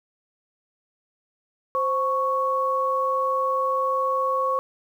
sine tone pair together, 523.3 / 1108.8 Hz, C5 / C#6, 0 / 0 cents, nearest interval octave + minor second, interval 1300 cents, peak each -25 / -22 dBFS, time 1.75-4.59 s, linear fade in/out 0 ms, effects 9-bit

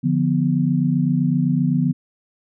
sine chord, B diminished, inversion first, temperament equal, 146.83 / 174.61 / 246.9 Hz, D3 / F3 / B3, 0 / 0 / 0 cents, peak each -20 dBFS, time 0.03-1.93 s, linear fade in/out 20 ms, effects none

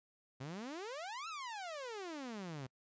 sawtooth exponential two-way sweep, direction up then down, 124.9 to 1360 to 124.9 Hz, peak -39 dBFS, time 0.4-2.67 s, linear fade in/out 10 ms, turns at 1.28 s, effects noise-tail reverb RT60 0.1 s tail -26 dB re dry + resampled to 16000 Hz

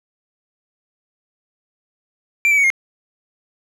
triangle tone with pitch steps, 2354 / 2299 / 2238 / 2134 Hz, D7 / D7 / C#7 / C7, +3 / -37 / +16 / +34 cents, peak -10 dBFS, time 2.45-2.702 s, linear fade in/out 0 ms, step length 63 ms, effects none

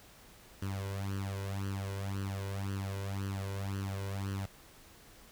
sawtooth tone with flanger, 98 Hz, G2, in tune, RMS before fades -37 dBFS, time 0.62-4.46 s, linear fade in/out 5 ms, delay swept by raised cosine 0.66 to 2.06 ms, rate 1.9 Hz, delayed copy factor +0.85, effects pink hiss -57 dBFS RMS until 5.31 s

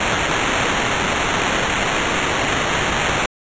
violet noise with sample-and-hold, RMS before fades -19 dBFS, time 0-3.26 s, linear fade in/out 5 ms, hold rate 4900 Hz, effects resampled to 16000 Hz

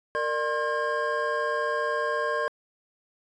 triangle tone cluster, 462.8 / 597 / 1066 / 1615 Hz, A#4 / D5 / C6 / G#6, -13 / +28 / +32 / -49 cents, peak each -29 / -28 / -28 / -29 dBFS, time 0.15-2.48 s, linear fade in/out 0 ms, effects resampled to 22050 Hz

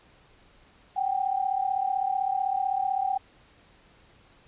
sine tone pair together, 756.2 / 792 Hz, F#5 / G5, +38 / +18 cents, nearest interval minor second, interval 80 cents, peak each -27 dBFS, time 0.96-3.18 s, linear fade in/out 10 ms, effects pink hiss -58 dBFS RMS until 4.47 s + resampled to 8000 Hz

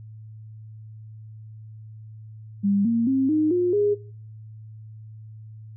sine tone with pitch steps, 200 / 231.1 / 267 / 308.4 / 356.4 / 411.7 Hz, G3 / A#3 / C4 / D#4 / F4 / G#4, +35 / -15 / +35 / -15 / +35 / -15 cents, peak -18 dBFS, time 2.63-3.95 s, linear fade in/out 20 ms, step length 220 ms, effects noise-tail reverb RT60 0.5 s tail -20 dB re dry + added 109 Hz sine -39 dBFS peak until 5.76 s

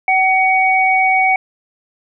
sine tone pair together, 757 / 2246 Hz, F#5 / C#7, +39 / +22 cents, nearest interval octave + perfect fifth, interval 1883 cents, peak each -13 dBFS, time 0.08-1.36 s, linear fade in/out 2 ms, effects none

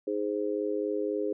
sine chord, Ab major, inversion second, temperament just, 311.5 / 415.3 / 519.1 Hz, Eb4 / Ab4 / C5, +2 / 0 / -14 cents, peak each -33 / -30 / -34 dBFS, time 0.07-1.33 s, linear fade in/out 5 ms, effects none

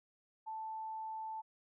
sine tone, 880 Hz, A5, in tune, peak -40 dBFS, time 0.46-1.42 s, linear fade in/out 20 ms, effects none

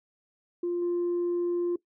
sine tone with level steps, 349.2 Hz, F4, in tune, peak -25 / -23 dBFS, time 0.63-1.76 s, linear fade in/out 5 ms, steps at 0.82 s, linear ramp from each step 2 ms, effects noise-tail reverb RT60 0.1 s tail -20 dB re dry + tanh soft clip ceiling -23 dBFS

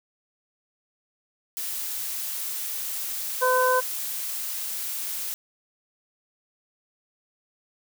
blue noise, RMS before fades -31 dBFS, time 1.57-5.34 s, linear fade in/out 0 ms
harmonic tone, 508 Hz, B4, 49 cents sharp, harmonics 1 / 2 / 3, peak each -22 / -22 / -26 dBFS, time 3.41-3.81 s, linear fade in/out 20 ms
effects none

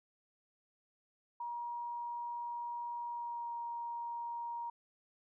sine tone with pitch glide, 951 to 941.7 Hz, A#5 to A#5, +34 to +17 cents, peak -38 dBFS, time 1.4-4.7 s, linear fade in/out 5 ms, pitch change -17 cents, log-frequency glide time 3.1-3.53 s, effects none

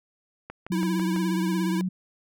click train, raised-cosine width 0.5 ms, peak -22 dBFS, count 5, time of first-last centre 0.5-1.162 s, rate 6.04 Hz
sine tone, 184.5 Hz, F#3, 5 cents flat, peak -24 dBFS, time 0.7-1.89 s, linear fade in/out 10 ms
square tone with vibrato, 326.5 Hz, E4, 17 cents flat, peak -28 dBFS, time 0.72-1.81 s, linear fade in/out 0 ms, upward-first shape triangle, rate 17 Hz, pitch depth 78 cents each way
effects none

